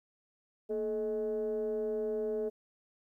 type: tone with frequency modulation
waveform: sine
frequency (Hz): 430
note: A4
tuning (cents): -40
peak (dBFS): -30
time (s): 0.69-2.5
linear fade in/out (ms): 20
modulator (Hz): 200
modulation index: 0.6
effects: tanh soft clip ceiling -26 dBFS + 12-bit